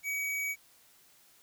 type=tone; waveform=square; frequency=2266 Hz; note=C#7; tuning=37 cents sharp; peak=-32 dBFS; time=0.03-0.56 s; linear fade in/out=50 ms; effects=white hiss -62 dBFS RMS until 1.42 s